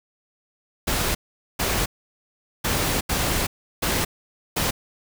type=noise bursts at uneven times; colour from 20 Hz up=pink; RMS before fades=-23 dBFS; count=6; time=0.87-1.15 / 1.59-1.86 / 2.64-3.01 / 3.09-3.47 / 3.82-4.05 / 4.56-4.71 s; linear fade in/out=10 ms; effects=none